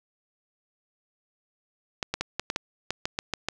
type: clicks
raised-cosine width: 0.2 ms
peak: -10 dBFS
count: 11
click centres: 2.028 / 2.14 / 2.21 / 2.396 / 2.501 / 2.561 / 2.906 / 3.055 / 3.189 / 3.337 / 3.486 s
effects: none